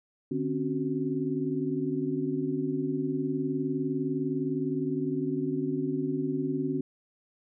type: tone cluster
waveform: sine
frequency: 150.7 / 259.9 / 279.6 / 372.1 Hz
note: D3 / C4 / C#4 / F#4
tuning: +45 / -11 / +15 / +10 cents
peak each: -35 / -31 / -32 / -33 dBFS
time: 0.31-6.81 s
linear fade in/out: 5 ms
effects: none